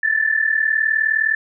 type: tone pair together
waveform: sine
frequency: 1739.4 / 1779 Hz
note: A6 / A6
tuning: -20 / +19 cents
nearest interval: unison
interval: 39 cents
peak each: -18 / -18 dBFS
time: 0.03-1.35 s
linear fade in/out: 5 ms
effects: none